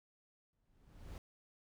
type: noise with exponential growth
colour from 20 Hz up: brown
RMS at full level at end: -44 dBFS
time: 0.53-1.18 s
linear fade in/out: 1 ms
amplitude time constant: 140 ms
effects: none